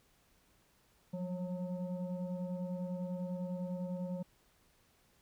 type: tone with frequency modulation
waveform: sine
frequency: 177.5 Hz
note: F3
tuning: 28 cents sharp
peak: -36 dBFS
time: 1.13-4.23 s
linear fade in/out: 10 ms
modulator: 365 Hz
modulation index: 0.92
effects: pink hiss -70 dBFS RMS until 5.21 s